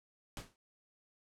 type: noise with exponential decay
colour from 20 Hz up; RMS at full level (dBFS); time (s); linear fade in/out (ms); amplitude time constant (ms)
pink; -41; 0.37-0.56; 1; 41
effects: low-pass 10000 Hz 12 dB/octave